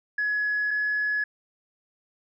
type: tone pair in turn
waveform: sine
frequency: 1688 / 1694.1 Hz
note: G#6 / G#6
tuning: +28 / +34 cents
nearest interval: unison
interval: 6 cents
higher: second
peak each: -22 dBFS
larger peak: neither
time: 0.18-0.71 / 0.71-1.24 s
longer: neither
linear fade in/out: 5 ms
effects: tanh soft clip ceiling -19 dBFS